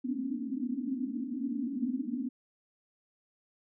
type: band-pass noise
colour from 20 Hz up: white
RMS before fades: -34 dBFS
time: 0.04-2.29 s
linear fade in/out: 20 ms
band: 230 to 280 Hz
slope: 96 dB/octave
effects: none